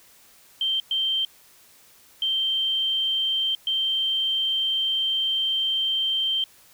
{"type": "tone bursts at uneven times", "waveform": "sine", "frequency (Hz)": 3136, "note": "G7", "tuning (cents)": 0, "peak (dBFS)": -21, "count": 4, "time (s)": [[0.61, 0.8], [0.91, 1.25], [2.22, 3.55], [3.67, 6.44]], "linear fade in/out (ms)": 2, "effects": ["white hiss -54 dBFS RMS until 6.73 s"]}